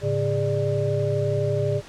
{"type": "tone cluster", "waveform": "sine", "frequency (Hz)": [108.3, 140.3, 410.3, 591], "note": ["A2", "C#3", "G#4", "D5"], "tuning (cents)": [-27, 21, -21, 11], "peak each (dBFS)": -26, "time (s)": [0.01, 1.82], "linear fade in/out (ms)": 50, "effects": ["pink hiss -44 dBFS RMS until 1.88 s", "low-pass 7000 Hz 12 dB/octave"]}